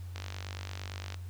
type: click train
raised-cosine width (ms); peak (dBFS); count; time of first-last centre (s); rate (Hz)
0.2; -23; 49; 0.16-1.144; 48.8
effects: added 89 Hz sine -39 dBFS peak until 1.29 s + pink hiss -59 dBFS RMS until 1.29 s